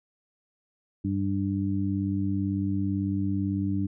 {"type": "harmonic tone", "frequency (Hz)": 98, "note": "G2", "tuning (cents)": 0, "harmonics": [1, 2, 3], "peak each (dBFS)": [-29, -29, -29], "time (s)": [1.04, 3.87], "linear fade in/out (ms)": 10, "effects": []}